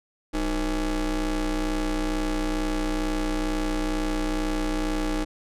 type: ring-modulated tone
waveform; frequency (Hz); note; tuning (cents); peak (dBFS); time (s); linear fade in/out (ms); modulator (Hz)
40% pulse; 169.1; E3; +44; -20; 0.33-5.25; 20; 138
effects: low-pass 10000 Hz 12 dB/octave